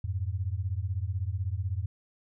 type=beating tone pair; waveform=sine; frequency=87.31 / 103.31 Hz; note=F2 / G#2; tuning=0 / -9 cents; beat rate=16 Hz; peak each=-31 / -32 dBFS; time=0.04-1.86 s; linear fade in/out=5 ms; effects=none